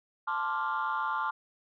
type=chord; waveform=sine; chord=D minor seventh; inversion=second; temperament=equal; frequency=880 / 1046.5 / 1174.7 / 1396.9 Hz; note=A5 / C6 / D6 / F6; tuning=0 / 0 / 0 / 0 cents; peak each=-33 dBFS; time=0.27-1.31 s; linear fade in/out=10 ms; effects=tanh soft clip ceiling -23 dBFS